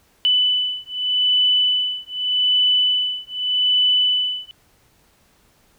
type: beating tone pair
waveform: sine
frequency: 2991 / 2991.83 Hz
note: F#7 / F#7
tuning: +18 / +19 cents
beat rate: 0.83 Hz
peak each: -19 dBFS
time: 0.25-4.51 s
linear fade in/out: 0 ms
effects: pink hiss -58 dBFS RMS until 5.78 s